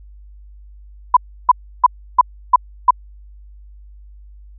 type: tone bursts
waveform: sine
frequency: 997 Hz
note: B5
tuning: 16 cents sharp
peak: -4 dBFS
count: 6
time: 1.14-2.908 s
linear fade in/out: 5 ms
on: 28 ms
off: 320 ms
effects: added 50 Hz sine -38 dBFS peak until 4.58 s